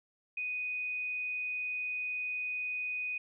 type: tone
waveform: sine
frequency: 2489 Hz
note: D#7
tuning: in tune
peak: -33 dBFS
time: 0.37-3.18 s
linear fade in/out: 5 ms
effects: none